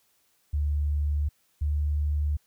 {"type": "tone pair in turn", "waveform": "sine", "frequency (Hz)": [73.4, 74], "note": ["D2", "D2"], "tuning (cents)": [0, 14], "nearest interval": "unison", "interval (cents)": 14, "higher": "second", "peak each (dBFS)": -23, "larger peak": "neither", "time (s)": [[0.53, 1.29], [1.61, 2.37]], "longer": "neither", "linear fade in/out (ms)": 10, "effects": ["white hiss -68 dBFS RMS until 2.46 s"]}